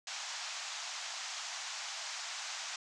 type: band-pass noise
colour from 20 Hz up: white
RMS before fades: -42 dBFS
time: 0.07-2.76 s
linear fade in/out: 2 ms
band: 670 to 7100 Hz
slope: 48 dB/octave
effects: none